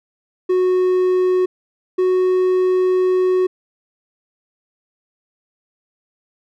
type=tone pair in turn; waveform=triangle; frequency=367.4 / 369 Hz; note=F#4 / F#4; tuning=-12 / -5 cents; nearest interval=unison; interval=7 cents; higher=second; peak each=-11 dBFS; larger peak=neither; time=0.49-1.46 / 1.98-3.47 s; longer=second; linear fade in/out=10 ms; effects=none